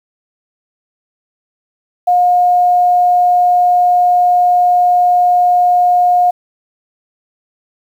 sine tone, 715 Hz, F5, 41 cents sharp, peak -7 dBFS, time 2.07-6.31 s, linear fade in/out 10 ms, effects 7-bit

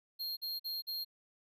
square tone bursts, 4227 Hz, C8, 17 cents sharp, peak -37 dBFS, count 4, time 0.19-1.048 s, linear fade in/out 20 ms, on 180 ms, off 46 ms, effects none

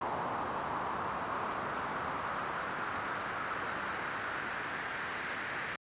brown noise with band-pass filter sweep, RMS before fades -37 dBFS, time 0.01-5.76 s, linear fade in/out 5 ms, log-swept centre 990 to 1800 Hz, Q 2.4, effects high-pass 80 Hz 12 dB/octave + resampled to 8000 Hz

